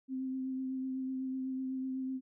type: tone with vibrato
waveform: sine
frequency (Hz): 261.6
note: C4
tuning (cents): 0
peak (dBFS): -34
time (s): 0.08-2.21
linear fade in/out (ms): 50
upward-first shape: triangle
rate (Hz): 8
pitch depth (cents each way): 19
effects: none